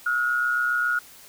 sine tone pair together, 1309 / 1436.3 Hz, E6 / F6, -13 / +48 cents, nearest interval major second, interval 161 cents, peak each -30 / -21 dBFS, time 0.06-0.99 s, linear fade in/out 5 ms, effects white hiss -48 dBFS RMS until 1.28 s

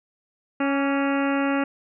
harmonic tone with a mistuned harmonic, 277.2 Hz, C#4, in tune, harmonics 1 / 2 / 3 / 4 / 5 / 6 / 7 / 8 / 9 / 10, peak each -22 / -28 / -31 / -34 / -31 / -36 / -36 / -40 / -38 / -38 dBFS, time 0.6-1.64 s, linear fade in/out 5 ms, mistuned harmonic 4, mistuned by +43 cents, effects none

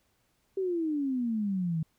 sine exponential sweep, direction down, 392 to 155.4 Hz, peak -27 dBFS, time 0.57-1.83 s, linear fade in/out 5 ms, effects pink hiss -72 dBFS RMS until 1.98 s

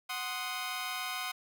15% pulse chord, C diminished, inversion second, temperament equal, 740 / 1046.5 / 1244.5 Hz, Gb5 / C6 / Eb6, 0 / 0 / 0 cents, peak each -33 dBFS, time 0.09-1.32 s, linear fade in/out 10 ms, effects none

